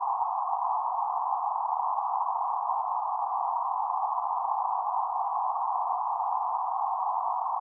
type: band-pass noise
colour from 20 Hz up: pink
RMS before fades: -29 dBFS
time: 0-7.6 s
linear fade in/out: 20 ms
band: 740 to 1100 Hz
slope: 96 dB/octave
effects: none